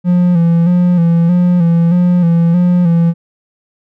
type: tone with vibrato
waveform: triangle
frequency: 172.9 Hz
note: F3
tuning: 17 cents flat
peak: -5 dBFS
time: 0.04-3.14 s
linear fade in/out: 50 ms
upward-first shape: square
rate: 1.6 Hz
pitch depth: 47 cents each way
effects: none